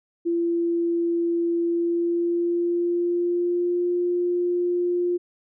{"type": "tone with pitch glide", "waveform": "sine", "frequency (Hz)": [340, 352.6], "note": ["F4", "F4"], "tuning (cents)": [-46, 17], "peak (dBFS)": -20, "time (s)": [0.25, 5.18], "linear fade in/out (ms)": 20, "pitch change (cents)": 63, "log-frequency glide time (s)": [1.63, 3.89], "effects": []}